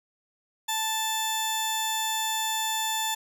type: tone pair together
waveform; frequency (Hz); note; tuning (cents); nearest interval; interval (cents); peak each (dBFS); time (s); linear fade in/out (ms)
sawtooth; 880 / 3520; A5 / A7; 0 / 0; 2 octaves; 2400; -25; 0.68-3.15; 10
effects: none